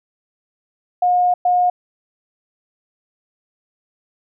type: tone bursts at uneven times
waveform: sine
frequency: 718 Hz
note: F5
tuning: 48 cents sharp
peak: -12 dBFS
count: 2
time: 1.02-1.34 / 1.45-1.7 s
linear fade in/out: 5 ms
effects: none